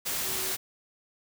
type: tone in noise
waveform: sine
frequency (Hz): 378.1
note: F#4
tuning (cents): +38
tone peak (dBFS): -42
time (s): 0.24-0.53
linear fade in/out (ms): 20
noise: white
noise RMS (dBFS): -31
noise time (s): 0.05-0.57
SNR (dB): -14
effects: none